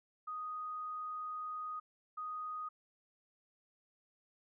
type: tone bursts at uneven times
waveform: sine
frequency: 1244.5 Hz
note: D#6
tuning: in tune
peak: -39 dBFS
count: 2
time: 0.27-1.8 / 2.17-2.69 s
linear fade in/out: 10 ms
effects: none